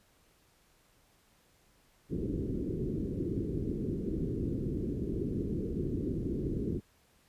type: low-pass noise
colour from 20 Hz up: white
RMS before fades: -34 dBFS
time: 2.09-6.81 s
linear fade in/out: 50 ms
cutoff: 400 Hz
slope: 48 dB/octave
effects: pink hiss -67 dBFS RMS until 7.28 s + resampled to 32000 Hz